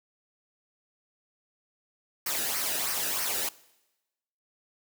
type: noise with flanger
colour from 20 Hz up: white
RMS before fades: -30 dBFS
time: 2.26-3.49 s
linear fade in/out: 5 ms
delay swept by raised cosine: 0.27 to 0.95 ms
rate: 3.1 Hz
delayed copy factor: -0.6
effects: noise-tail reverb RT60 1.0 s tail -21 dB re dry